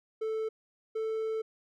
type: tone pair in turn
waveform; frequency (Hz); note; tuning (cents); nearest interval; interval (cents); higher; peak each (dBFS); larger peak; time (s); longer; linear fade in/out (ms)
triangle; 440 / 441.6; A4 / A4; 0 / +6; unison; 6; second; -28; neither; 0.21-0.49 / 0.95-1.42; second; 10
effects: none